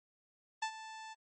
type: tone with ADSR envelope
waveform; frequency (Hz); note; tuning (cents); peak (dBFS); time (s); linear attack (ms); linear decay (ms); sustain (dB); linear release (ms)
sawtooth; 880; A5; 0; -28; 0.62-1.15; 7; 78; -14; 28
effects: MP3 32 kbps